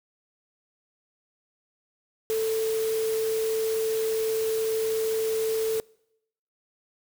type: tone in noise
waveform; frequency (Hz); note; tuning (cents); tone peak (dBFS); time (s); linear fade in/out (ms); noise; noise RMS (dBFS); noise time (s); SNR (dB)
sine; 442.9; A4; +11; -23; 2.3-5.8; 0; white; -37; 2.3-5.8; +11
effects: noise-tail reverb RT60 0.8 s tail -25 dB re dry